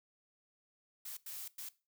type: noise bursts at uneven times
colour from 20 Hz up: blue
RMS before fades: -45 dBFS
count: 3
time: 1.05-1.17 / 1.26-1.48 / 1.58-1.69 s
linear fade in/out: 5 ms
effects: noise-tail reverb RT60 0.3 s tail -19 dB re dry